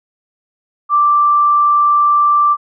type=tone; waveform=sine; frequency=1174.7 Hz; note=D6; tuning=in tune; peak=-8 dBFS; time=0.89-2.57 s; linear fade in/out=50 ms; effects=none